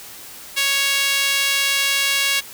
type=tone with high-pass filter; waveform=sawtooth; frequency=554.4 Hz; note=C#5; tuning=in tune; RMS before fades=-19 dBFS; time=0.56-2.41 s; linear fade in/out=20 ms; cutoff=2500 Hz; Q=1.5; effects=white hiss -38 dBFS RMS until 2.53 s